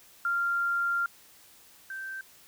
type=tone pair in turn; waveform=sine; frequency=1390 / 1560.2 Hz; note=F6 / G6; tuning=-9 / -9 cents; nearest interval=major second; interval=200 cents; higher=second; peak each=-25 / -35 dBFS; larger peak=first; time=0.25-1.06 / 1.9-2.21 s; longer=first; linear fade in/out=2 ms; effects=white hiss -56 dBFS RMS until 2.47 s